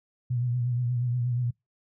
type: tone with vibrato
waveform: sine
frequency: 122.3 Hz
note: B2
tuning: 16 cents flat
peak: -24 dBFS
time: 0.3-1.51 s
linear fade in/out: 10 ms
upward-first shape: triangle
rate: 8.4 Hz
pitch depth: 61 cents each way
effects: noise-tail reverb RT60 0.2 s tail -26 dB re dry